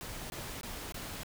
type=noise bursts; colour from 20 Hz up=pink; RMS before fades=-42 dBFS; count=4; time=0.01-1.233 s; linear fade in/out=0 ms; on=290 ms; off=21 ms; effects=none